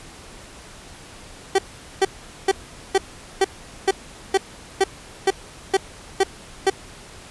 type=tone bursts; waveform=30% pulse; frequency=386.2 Hz; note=G4; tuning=26 cents flat; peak=-11 dBFS; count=12; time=1.55-6.7 s; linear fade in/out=5 ms; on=35 ms; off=430 ms; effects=pink hiss -42 dBFS RMS until 7.3 s + resampled to 24000 Hz